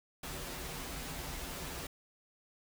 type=noise with comb filter; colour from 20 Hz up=pink; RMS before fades=-42 dBFS; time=0.23-1.87 s; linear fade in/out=5 ms; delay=9.5 ms; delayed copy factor=-0.7; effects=none